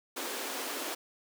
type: high-pass noise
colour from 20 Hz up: pink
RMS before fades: -37 dBFS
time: 0.16-0.95 s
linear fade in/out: 10 ms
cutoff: 260 Hz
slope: 48 dB/octave
effects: none